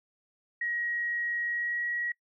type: tone with pitch glide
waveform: sine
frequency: 1897 to 1911.3 Hz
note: A#6 to A#6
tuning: +30 to +43 cents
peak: -29 dBFS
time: 0.61-2.12 s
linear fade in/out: 5 ms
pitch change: +13 cents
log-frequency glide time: 1.47-1.86 s
effects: noise-tail reverb RT60 0.1 s tail -24 dB re dry